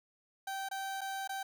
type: tone with dropouts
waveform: 30% pulse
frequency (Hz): 777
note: G5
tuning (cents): -16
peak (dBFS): -34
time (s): 0.47-1.43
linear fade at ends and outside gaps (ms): 5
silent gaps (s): 0.688-0.712 / 1.009-1.014 / 1.276-1.292
effects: none